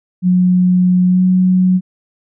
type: tone with pitch glide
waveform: sine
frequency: 181.4 to 184.14 Hz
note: F#3 to F#3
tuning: -34 to -8 cents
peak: -8 dBFS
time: 0.22-1.81 s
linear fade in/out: 50 ms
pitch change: +26 cents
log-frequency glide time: 1.08-1.22 s
effects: none